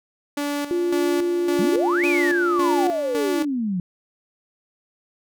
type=tone with tremolo; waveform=sawtooth; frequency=288.7 Hz; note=D4; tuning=30 cents flat; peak=-19 dBFS; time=0.37-3.45 s; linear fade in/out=5 ms; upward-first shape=square; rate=1.8 Hz; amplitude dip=65%
type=tone; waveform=sine; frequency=349.2 Hz; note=F4; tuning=in tune; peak=-19 dBFS; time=0.71-2.9 s; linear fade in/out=0 ms
type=exponential two-way sweep; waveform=sine; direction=up then down; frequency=172.7 to 2570 to 172.7 Hz; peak=-21 dBFS; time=1.59-3.8 s; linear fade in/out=2 ms; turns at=2.06 s
effects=none